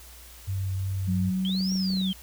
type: tone with vibrato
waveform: sine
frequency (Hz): 95.9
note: G2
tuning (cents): -37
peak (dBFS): -26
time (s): 0.47-1.31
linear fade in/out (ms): 20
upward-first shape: triangle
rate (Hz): 2.8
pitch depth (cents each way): 15
type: tone with pitch glide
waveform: sine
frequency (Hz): 182.9 to 189.13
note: F#3 to F#3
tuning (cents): -20 to +38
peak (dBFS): -24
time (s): 1.07-2.13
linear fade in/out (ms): 20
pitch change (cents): +58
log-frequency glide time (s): 1.17-1.47
type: linear two-way sweep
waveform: sine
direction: up then down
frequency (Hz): 3064 to 5700 to 3064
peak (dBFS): -31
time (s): 1.45-2.13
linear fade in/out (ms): 0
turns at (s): 1.73
type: clicks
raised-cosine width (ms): 2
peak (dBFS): -33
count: 9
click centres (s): 1.495 / 1.55 / 1.607 / 1.72 / 1.756 / 1.903 / 1.936 / 1.972 / 2.014
effects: added 60 Hz sine -48 dBFS peak until 2.22 s + white hiss -49 dBFS RMS until 2.22 s